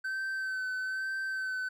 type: tone with vibrato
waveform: triangle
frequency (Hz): 1535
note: G6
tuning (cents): -37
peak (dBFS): -30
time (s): 0.04-1.69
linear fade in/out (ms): 10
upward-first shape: sine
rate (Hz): 1.1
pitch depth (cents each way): 23
effects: none